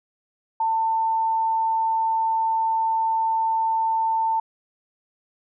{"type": "tone", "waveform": "sine", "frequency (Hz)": 895, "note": "A5", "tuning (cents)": 29, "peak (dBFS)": -19, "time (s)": [0.6, 4.4], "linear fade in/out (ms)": 5, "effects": []}